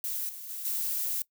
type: noise with level steps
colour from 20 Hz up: violet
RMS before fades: -33 / -42 / -38 / -31 dBFS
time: 0.04-1.22 s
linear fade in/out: 0 ms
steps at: 0.29 / 0.49 / 0.65 s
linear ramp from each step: 2 ms
effects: noise-tail reverb RT60 0.1 s tail -21 dB re dry